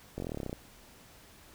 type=slowing click train; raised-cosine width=2 ms; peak=-23 dBFS; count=14; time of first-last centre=0.18-0.529 s; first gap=21 ms; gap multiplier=1.04; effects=pink hiss -56 dBFS RMS until 1.54 s